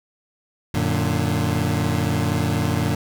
25% pulse chord, Gb augmented, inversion none, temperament equal with one note detuned, 92.5 / 116.54 / 149.49 Hz, Gb2 / Bb2 / D3, 0 / 0 / +31 cents, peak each -20 dBFS, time 0.74-2.95 s, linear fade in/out 5 ms, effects none

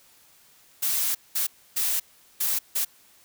blue noise bursts at uneven times, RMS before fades -25 dBFS, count 5, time 0.82-1.15 / 1.35-1.47 / 1.76-2 / 2.4-2.59 / 2.75-2.85 s, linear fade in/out 10 ms, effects white hiss -57 dBFS RMS until 3.24 s

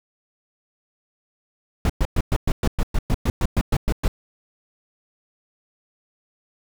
brown noise bursts, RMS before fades -18 dBFS, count 15, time 1.85-4.08 s, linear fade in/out 2 ms, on 46 ms, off 110 ms, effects none

